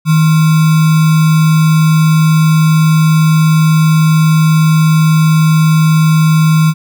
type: tone with sample-and-hold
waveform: sine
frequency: 158.6 Hz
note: D#3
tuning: 33 cents sharp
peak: -5 dBFS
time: 0.05-6.74 s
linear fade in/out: 50 ms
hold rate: 1225 Hz
effects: none